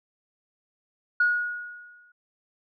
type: tone with exponential decay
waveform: sine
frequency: 1449 Hz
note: F#6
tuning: 37 cents flat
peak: -16 dBFS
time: 1.2-2.12 s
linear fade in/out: 5 ms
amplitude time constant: 200 ms
effects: tanh soft clip ceiling -12 dBFS